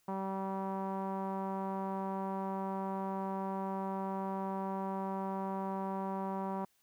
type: tone with low-pass filter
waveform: sawtooth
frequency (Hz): 192.8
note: G3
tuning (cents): -28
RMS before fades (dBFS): -37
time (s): 0.08-6.65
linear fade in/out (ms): 5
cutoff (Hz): 950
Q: 3.8
effects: white hiss -73 dBFS RMS until 6.82 s